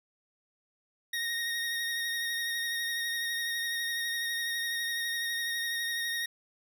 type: tone with vibrato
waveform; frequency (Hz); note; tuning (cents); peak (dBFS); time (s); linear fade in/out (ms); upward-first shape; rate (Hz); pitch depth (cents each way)
25% pulse; 1864.7; A#6; 0; -27; 1.13-6.26; 5; sine; 12; 21
effects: none